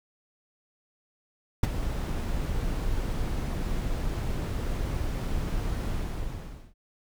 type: noise with ADSR envelope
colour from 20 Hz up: brown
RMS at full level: -17 dBFS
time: 1.63-6.74 s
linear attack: 6 ms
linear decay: 22 ms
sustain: -12 dB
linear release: 840 ms
effects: none